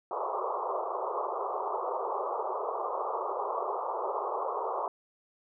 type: band-pass noise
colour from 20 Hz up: white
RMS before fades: -33 dBFS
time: 0.11-4.88 s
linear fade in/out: 2 ms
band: 370 to 1200 Hz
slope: 96 dB/octave
effects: none